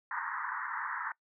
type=band-pass noise; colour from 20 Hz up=pink; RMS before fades=-37 dBFS; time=0.11-1.12 s; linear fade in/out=2 ms; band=890 to 1900 Hz; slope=96 dB/octave; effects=noise-tail reverb RT60 0.1 s tail -22 dB re dry